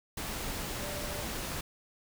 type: tone in noise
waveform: sine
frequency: 587.3 Hz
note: D5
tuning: in tune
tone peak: -42 dBFS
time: 0.8-1.23 s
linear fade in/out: 5 ms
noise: pink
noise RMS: -37 dBFS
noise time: 0.17-1.61 s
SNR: -8 dB
effects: none